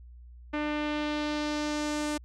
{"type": "tone with low-pass filter sweep", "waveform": "sawtooth", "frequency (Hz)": 299, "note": "D4", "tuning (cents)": 31, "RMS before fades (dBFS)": -31, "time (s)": [0.53, 2.18], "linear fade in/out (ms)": 10, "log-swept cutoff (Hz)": [2300, 8900], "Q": 1.5, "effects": ["added 60 Hz sine -46 dBFS peak until 2.24 s"]}